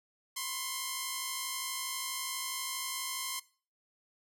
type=tone pair together; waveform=5% pulse; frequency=1012.7 / 1065 Hz; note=B5 / C6; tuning=+43 / +30 cents; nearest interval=minor second; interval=87 cents; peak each=-28 / -24 dBFS; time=0.36-3.4 s; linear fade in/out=10 ms; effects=noise-tail reverb RT60 0.4 s tail -20 dB re dry